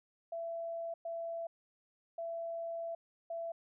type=tone bursts at uneven times; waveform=sine; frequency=669 Hz; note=E5; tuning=25 cents sharp; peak=-37 dBFS; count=4; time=0.32-0.94 / 1.05-1.47 / 2.18-2.95 / 3.3-3.52 s; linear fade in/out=5 ms; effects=none